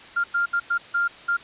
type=tone bursts at uneven times; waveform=sine; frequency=1396.9 Hz; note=F6; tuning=in tune; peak=-19 dBFS; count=6; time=0.16-0.24 / 0.34-0.46 / 0.53-0.6 / 0.7-0.78 / 0.94-1.08 / 1.28-1.37 s; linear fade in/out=10 ms; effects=white hiss -44 dBFS RMS until 1.43 s + resampled to 8000 Hz